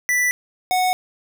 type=tone pair in turn; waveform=square; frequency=1975.5 / 736.8 Hz; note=B6 / F#5; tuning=0 / -7 cents; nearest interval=octave + perfect fourth; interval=1707 cents; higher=first; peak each=-17 dBFS; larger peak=neither; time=0.09-0.31 / 0.71-0.93 s; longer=neither; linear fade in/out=0 ms; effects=none